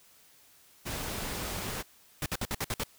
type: noise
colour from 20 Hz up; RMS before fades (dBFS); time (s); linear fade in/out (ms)
pink; -36; 0.85-1.83; 20
type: noise bursts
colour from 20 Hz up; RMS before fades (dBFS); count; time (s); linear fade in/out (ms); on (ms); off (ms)
pink; -32; 7; 2.22-2.836; 2; 40; 56
effects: white hiss -60 dBFS RMS until 2.98 s